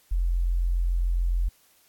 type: tone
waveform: sine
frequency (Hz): 43.52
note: F1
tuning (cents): -5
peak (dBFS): -21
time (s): 0.11-1.49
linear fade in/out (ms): 10
effects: white hiss -61 dBFS RMS until 1.88 s + AAC 64 kbps